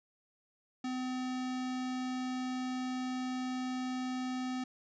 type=tone; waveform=square; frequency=254.9 Hz; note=C4; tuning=45 cents flat; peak=-35 dBFS; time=0.84-4.64 s; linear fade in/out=5 ms; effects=resampled to 16000 Hz